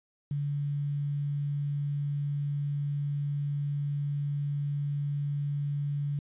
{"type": "tone with quantisation", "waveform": "sine", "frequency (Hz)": 143.8, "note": "D3", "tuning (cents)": -36, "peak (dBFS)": -28, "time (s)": [0.31, 6.19], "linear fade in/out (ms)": 2, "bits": 9, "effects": ["resampled to 8000 Hz"]}